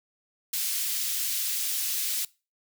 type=high-pass noise; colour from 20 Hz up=white; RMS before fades=-29 dBFS; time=0.53-2.25 s; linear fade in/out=5 ms; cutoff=2900 Hz; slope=12 dB/octave; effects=noise-tail reverb RT60 0.3 s tail -22 dB re dry